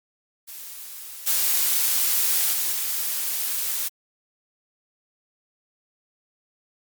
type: noise with level steps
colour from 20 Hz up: blue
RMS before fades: -38 / -21 / -24 / -26 dBFS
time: 0.47-3.89 s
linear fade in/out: 20 ms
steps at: 1.26 / 2.52 / 2.71 s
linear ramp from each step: 20 ms
effects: Opus 48 kbps